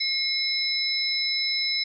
sine tone cluster, 2152 / 3982 / 5210 Hz, C7 / B7 / E8, +48 / +14 / -21 cents, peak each -29 / -28 / -26 dBFS, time 0-1.84 s, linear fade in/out 10 ms, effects none

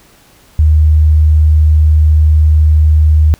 sine tone, 77 Hz, D#2, 17 cents flat, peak -4 dBFS, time 0.59-3.34 s, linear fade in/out 0 ms, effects pink hiss -45 dBFS RMS until 3.39 s

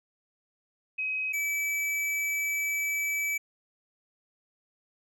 sine / square tone pair in turn, 2534 / 2302 Hz, D#7 / D7, +31 / -35 cents, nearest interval major second, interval 166 cents, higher first, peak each -28 dBFS, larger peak neither, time 0.98-1.33 / 1.33-3.38 s, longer second, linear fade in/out 10 ms, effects none

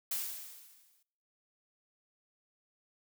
blue noise with exponential decay, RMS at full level -33 dBFS, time 0.11-1.03 s, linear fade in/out 5 ms, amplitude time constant 200 ms, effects noise-tail reverb RT60 0.8 s tail -24 dB re dry

